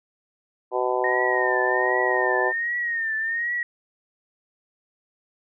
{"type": "harmonic tone", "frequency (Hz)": 125.6, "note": "B2", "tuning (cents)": 30, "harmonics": [3, 4, 5, 6, 7, 8], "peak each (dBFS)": [-26, -27, -28, -29, -29, -30], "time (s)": [0.71, 2.53], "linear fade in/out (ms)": 50}
{"type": "tone with vibrato", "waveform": "sine", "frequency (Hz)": 1844, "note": "A#6", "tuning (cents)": -19, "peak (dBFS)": -23, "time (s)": [1.04, 3.63], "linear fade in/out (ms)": 2, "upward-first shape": "triangle", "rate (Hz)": 1.3, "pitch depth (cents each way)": 90}
{"effects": []}